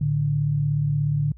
sine tone pair together, 110 / 146.83 Hz, A2 / D3, 0 / 0 cents, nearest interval perfect fourth, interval 500 cents, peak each -27 / -20 dBFS, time 0.01-1.32 s, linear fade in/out 5 ms, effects added 60 Hz sine -42 dBFS peak until 1.37 s

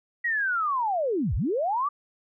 sine linear two-way sweep, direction down then up, 1935 to 42.29 to 1200 Hz, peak -23 dBFS, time 0.24-1.89 s, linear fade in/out 10 ms, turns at 1.35 s, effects none

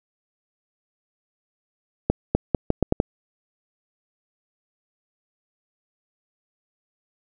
accelerating click train, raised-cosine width 2 ms, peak -4 dBFS, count 7, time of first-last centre 2.1-3.001 s, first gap 250 ms, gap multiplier 0.79, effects none

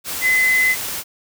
sine tone in noise, 2031 Hz, B6, 48 cents sharp, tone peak -13 dBFS, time 0.21-0.76 s, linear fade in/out 50 ms, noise white, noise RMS -26 dBFS, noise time 0.04-1.04 s, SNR +10 dB, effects none

